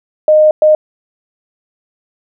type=tone bursts at uneven times; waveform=sine; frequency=615 Hz; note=D#5; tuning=20 cents flat; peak=-4 dBFS; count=2; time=0.28-0.51 / 0.62-0.75 s; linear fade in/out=2 ms; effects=none